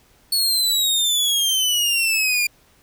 sawtooth exponential sweep, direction down, 4411 to 2389 Hz, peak -14 dBFS, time 0.32-2.47 s, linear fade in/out 5 ms, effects pink hiss -56 dBFS RMS until 2.82 s

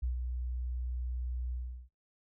sine tone with ADSR envelope, 61.74 Hz, B1, in tune, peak -28 dBFS, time 0.02-1.89 s, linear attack 16 ms, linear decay 120 ms, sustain -5 dB, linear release 370 ms, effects noise-tail reverb RT60 0.2 s tail -21 dB re dry + tanh soft clip ceiling -25 dBFS

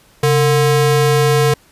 square ring-modulated tone, 294.9 Hz, D4, 7 cents sharp, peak -8 dBFS, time 0.23-1.54 s, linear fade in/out 5 ms, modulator 159 Hz, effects pink hiss -50 dBFS RMS until 1.71 s + resampled to 32000 Hz

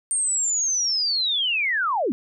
sine linear sweep, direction down, 8790 to 207.7 Hz, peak -20 dBFS, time 0.11-2.12 s, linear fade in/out 0 ms, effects none

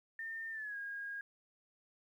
sine tone with pitch glide, 1810 to 1631.3 Hz, A6 to G#6, +48 to -31 cents, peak -40 dBFS, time 0.19-1.21 s, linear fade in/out 2 ms, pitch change -179 cents, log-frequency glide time 0.51-0.77 s, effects 12-bit

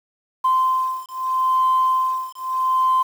sine beating tone pair, 1036 / 1036.79 Hz, C6 / C6, -17 / -16 cents, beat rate 0.79 Hz, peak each -19 dBFS, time 0.44-3.03 s, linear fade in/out 10 ms, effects tanh soft clip ceiling -10 dBFS + 7-bit

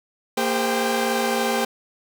sawtooth tone cluster, 231.1 / 404.2 / 519 / 785 Hz, A#3 / G#4 / C5 / G5, -15 / -47 / -14 / +2 cents, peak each -22 dBFS, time 0.37-1.65 s, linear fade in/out 5 ms, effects none

